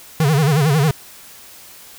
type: tone with vibrato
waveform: square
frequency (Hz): 148.3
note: D3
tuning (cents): +17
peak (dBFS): -13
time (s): 0.2-0.91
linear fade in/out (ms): 2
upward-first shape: sine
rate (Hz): 11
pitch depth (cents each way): 160
effects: white hiss -41 dBFS RMS until 1.98 s